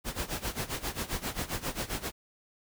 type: noise with tremolo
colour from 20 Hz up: pink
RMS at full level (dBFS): -32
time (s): 0.04-2.12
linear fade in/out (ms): 50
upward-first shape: sine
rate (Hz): 7.5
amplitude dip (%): 85
effects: none